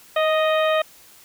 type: harmonic tone with a mistuned harmonic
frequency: 622.3 Hz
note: D#5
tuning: in tune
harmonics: 1 / 2 / 3 / 4 / 5 / 6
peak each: -18 / -24 / -28 / -30 / -32 / -34 dBFS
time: 0.16-0.82 s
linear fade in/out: 5 ms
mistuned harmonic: 1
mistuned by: +17 cents
effects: white hiss -49 dBFS RMS until 1.24 s